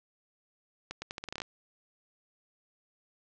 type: accelerating click train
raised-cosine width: 0.2 ms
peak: -20 dBFS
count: 11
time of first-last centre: 0.91-1.419 s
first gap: 110 ms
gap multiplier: 0.81
effects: low-pass 7000 Hz 12 dB/octave